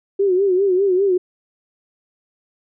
sine tone with vibrato, 380.8 Hz, F#4, 50 cents sharp, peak -13 dBFS, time 0.19-1.18 s, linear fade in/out 10 ms, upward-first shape sine, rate 5 Hz, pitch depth 100 cents each way, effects none

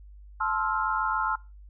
sine chord, F major seventh, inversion first, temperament just, 873.1 / 1047.7 / 1309.6 / 1396.9 Hz, A5 / C6 / E6 / F6, -14 / +2 / -12 / 0 cents, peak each -30 dBFS, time 0.4-1.36 s, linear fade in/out 10 ms, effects noise-tail reverb RT60 0.3 s tail -23 dB re dry + added 50 Hz sine -45 dBFS peak until 1.69 s

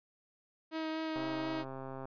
sawtooth tone with vibrato, 317.7 Hz, D#4, 36 cents sharp, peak -31 dBFS, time 0.71-1.65 s, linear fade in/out 50 ms, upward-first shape sine, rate 4.1 Hz, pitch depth 11 cents each way
click train, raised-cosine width 1 ms, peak -30 dBFS, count 120, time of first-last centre 1.16-2.055 s, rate 133 Hz
effects resampled to 11025 Hz

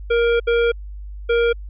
square tone bursts at uneven times, 469 Hz, A#4, 11 cents sharp, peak -15 dBFS, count 3, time 0.1-0.4 / 0.47-0.72 / 1.29-1.53 s, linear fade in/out 10 ms, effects added 50 Hz sine -30 dBFS peak until 1.69 s + resampled to 8000 Hz

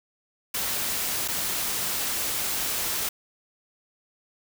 white noise with dropouts, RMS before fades -28 dBFS, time 0.54-3.09 s, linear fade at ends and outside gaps 5 ms, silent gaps 1.278-1.283 s, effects none

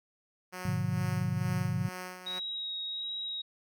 5% pulse tone with tremolo, 182.8 Hz, F#3, 21 cents flat, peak -27 dBFS, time 0.52-2.4 s, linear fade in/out 20 ms, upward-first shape sine, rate 2.2 Hz, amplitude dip 60%
sine chord, G# diminished seventh, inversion none, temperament just, 103.83 / 124.59 / 149.51 / 179.41 Hz, G#2 / B2 / D3 / F3, 0 / +16 / +31 / +47 cents, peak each -34 dBFS, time 0.65-1.89 s, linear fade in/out 5 ms
sine tone with vibrato, 3806 Hz, A#7, 35 cents sharp, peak -34 dBFS, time 2.26-3.42 s, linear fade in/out 10 ms, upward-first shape sine, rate 1.4 Hz, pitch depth 13 cents each way
effects none

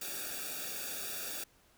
white noise with comb filter, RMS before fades -40 dBFS, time 0.01-1.44 s, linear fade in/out 5 ms, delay 0.97 ms, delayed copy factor -1, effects pink hiss -66 dBFS RMS until 1.77 s

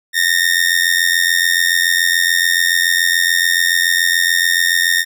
sawtooth tone with amplitude modulation, 1834 Hz, A#6, 29 cents flat, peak -5 dBFS, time 0.13-5.05 s, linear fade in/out 50 ms, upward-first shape sine, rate 87 Hz, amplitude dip 80%, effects none

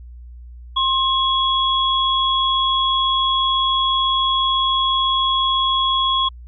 sine tone pair together, 1064 / 3342 Hz, C6 / G#7, +29 / +10 cents, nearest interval octave + minor sixth, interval 1981 cents, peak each -18 dBFS, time 0.76-6.29 s, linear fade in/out 10 ms, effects added 60 Hz sine -35 dBFS peak until 6.47 s

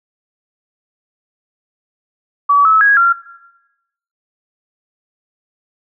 sine tone with pitch steps, 1143 / 1299 / 1652 / 1378 Hz, D6 / E6 / G#6 / F6, -47 / -26 / -10 / -24 cents, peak -7 dBFS, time 2.49-3.13 s, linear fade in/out 10 ms, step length 160 ms, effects noise-tail reverb RT60 1.0 s tail -19 dB re dry

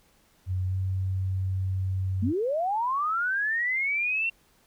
sine tone with pitch glide, 92.5 to 94.44 Hz, F#2 to F#2, 0 to +36 cents, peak -25 dBFS, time 0.46-2.33 s, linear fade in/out 50 ms, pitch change +36 cents, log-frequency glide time 0.67-0.75 s
sine linear sweep, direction up, 202.7 to 2739 Hz, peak -24 dBFS, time 2.22-4.3 s, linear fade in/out 10 ms
effects pink hiss -63 dBFS RMS until 4.66 s

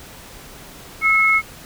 sine tone pair together, 1300 / 2179 Hz, E6 / C#7, -24 / -30 cents, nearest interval major sixth, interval 894 cents, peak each -19 / -13 dBFS, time 1.01-1.42 s, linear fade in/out 50 ms, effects pink hiss -40 dBFS RMS until 1.65 s

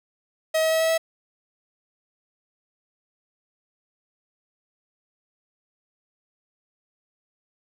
45% pulse tone with pitch steps, 636 / 639.7 / 643.4 / 647.1 / 650.9 Hz, D#5 / D#5 / E5 / E5 / E5, +38 / +48 / -42 / -32 / -22 cents, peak -19 dBFS, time 0.54-0.98 s, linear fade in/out 10 ms, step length 88 ms, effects none

